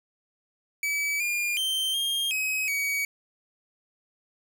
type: tone with pitch steps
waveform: 45% pulse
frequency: 2291 / 2413 / 3124 / 3220 / 2539 / 2260 Hz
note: D7 / D7 / G7 / G7 / D#7 / C#7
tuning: -44 / +46 / -7 / +46 / +34 / +33 cents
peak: -25 dBFS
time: 0.83-3.05 s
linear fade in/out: 2 ms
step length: 370 ms
effects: none